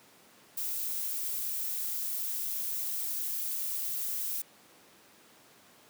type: noise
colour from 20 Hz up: violet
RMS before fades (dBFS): -34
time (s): 0.57-4.42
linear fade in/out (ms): 5
effects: pink hiss -58 dBFS RMS until 5.89 s + high-pass 200 Hz 12 dB/octave